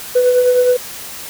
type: tone with tremolo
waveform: sine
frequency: 497.1 Hz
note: B4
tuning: 11 cents sharp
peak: -5 dBFS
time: 0.15-0.77 s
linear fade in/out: 10 ms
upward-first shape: triangle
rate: 9.6 Hz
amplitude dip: 55%
effects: tanh soft clip ceiling -6 dBFS + white hiss -30 dBFS RMS until 1.29 s